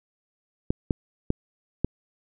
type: clicks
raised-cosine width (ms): 3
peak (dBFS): -9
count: 4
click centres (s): 0.705 / 0.908 / 1.304 / 1.846
effects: none